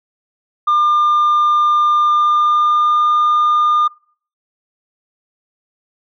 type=tone with pitch glide; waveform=sine; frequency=1200 to 1210.4 Hz; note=D6 to D#6; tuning=+37 to -48 cents; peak=-8 dBFS; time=0.67-3.88 s; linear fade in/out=10 ms; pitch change=+15 cents; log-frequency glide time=2.02-3.13 s; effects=noise-tail reverb RT60 0.5 s tail -26 dB re dry + tanh soft clip ceiling -9 dBFS